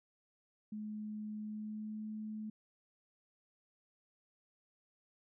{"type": "tone with pitch glide", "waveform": "sine", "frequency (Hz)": [212.7, 215.3], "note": ["G#3", "A3"], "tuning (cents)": [42, -37], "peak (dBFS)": -40, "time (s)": [0.72, 2.5], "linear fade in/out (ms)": 5, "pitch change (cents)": 21, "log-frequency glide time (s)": [1.4, 2.07], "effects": []}